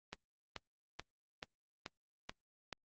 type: click train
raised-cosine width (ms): 0.2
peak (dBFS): -24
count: 7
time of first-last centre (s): 0.13-2.727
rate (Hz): 2.31
effects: low-pass 6000 Hz 12 dB/octave + Opus 24 kbps